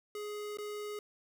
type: tone with dropouts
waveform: square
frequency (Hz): 417.6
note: G#4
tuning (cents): +10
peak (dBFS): -39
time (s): 0.15-0.99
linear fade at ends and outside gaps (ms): 2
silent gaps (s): 0.572-0.585
effects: none

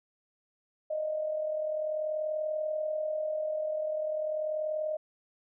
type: tone with amplitude modulation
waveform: sine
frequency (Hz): 618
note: D#5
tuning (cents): -12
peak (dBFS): -27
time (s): 0.9-4.97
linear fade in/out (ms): 10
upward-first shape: sine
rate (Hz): 40.4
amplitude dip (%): 50
effects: none

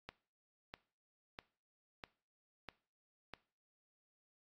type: click train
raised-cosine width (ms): 0.3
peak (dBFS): -29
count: 6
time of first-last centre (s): 0.09-3.337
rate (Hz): 1.54
effects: noise-tail reverb RT60 0.4 s tail -19 dB re dry + AAC 48 kbps

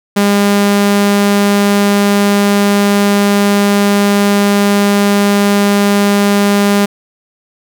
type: tone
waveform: sawtooth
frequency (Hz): 202.4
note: G#3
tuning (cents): -44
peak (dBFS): -4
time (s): 0.16-6.86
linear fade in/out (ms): 10
effects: none

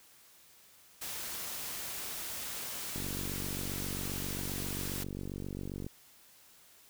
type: noise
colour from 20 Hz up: white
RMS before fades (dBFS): -40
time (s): 1.01-5.04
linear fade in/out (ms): 10
type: click train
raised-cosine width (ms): 3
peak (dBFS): -27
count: 139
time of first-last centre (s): 2.96-5.865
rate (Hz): 47.5
effects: white hiss -60 dBFS RMS until 6.89 s

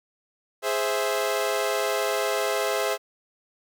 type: chord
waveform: sawtooth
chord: Ab augmented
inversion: none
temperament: equal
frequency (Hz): 415.3 / 523.3 / 659.3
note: Ab4 / C5 / E5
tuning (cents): 0 / 0 / 0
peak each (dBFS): -24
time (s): 0.62-2.98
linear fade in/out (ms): 50
effects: none

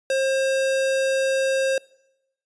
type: tone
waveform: square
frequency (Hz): 534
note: C5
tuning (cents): +35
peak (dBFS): -20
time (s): 0.1-1.78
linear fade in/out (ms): 2
effects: noise-tail reverb RT60 0.9 s tail -24 dB re dry + resampled to 22050 Hz

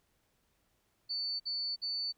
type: tone bursts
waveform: sine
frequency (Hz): 4500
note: C#8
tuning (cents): +25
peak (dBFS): -33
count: 3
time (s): 1.09-2.126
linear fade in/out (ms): 20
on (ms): 310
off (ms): 53
effects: pink hiss -75 dBFS RMS until 2.17 s

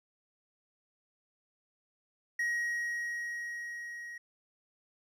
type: tone with level ramp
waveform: triangle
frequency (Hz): 1893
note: A#6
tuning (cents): +26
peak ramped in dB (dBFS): -27 to -40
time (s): 2.39-4.18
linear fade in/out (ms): 5
effects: none

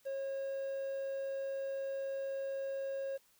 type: tone with quantisation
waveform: triangle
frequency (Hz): 544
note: C#5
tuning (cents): -33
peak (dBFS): -34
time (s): 0.05-3.18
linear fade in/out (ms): 20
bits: 10
effects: white hiss -69 dBFS RMS until 3.39 s

